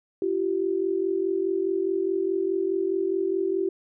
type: tone pair together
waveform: sine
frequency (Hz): 339.9 / 384.7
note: F4 / G4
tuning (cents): -47 / -33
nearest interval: major second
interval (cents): 214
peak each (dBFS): -27 / -24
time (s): 0.22-3.69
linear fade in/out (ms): 2
effects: none